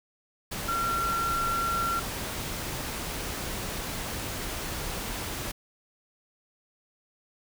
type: tone in noise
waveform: sine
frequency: 1366 Hz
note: F6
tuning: 39 cents flat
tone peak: -26 dBFS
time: 0.68-2 s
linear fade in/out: 10 ms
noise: pink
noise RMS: -34 dBFS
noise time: 0.51-5.52 s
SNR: +5 dB
effects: none